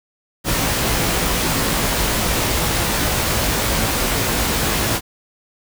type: noise with comb filter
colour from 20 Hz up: pink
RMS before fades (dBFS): -19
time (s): 0.44-5.01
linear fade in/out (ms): 50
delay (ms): 18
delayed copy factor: +0.55
effects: none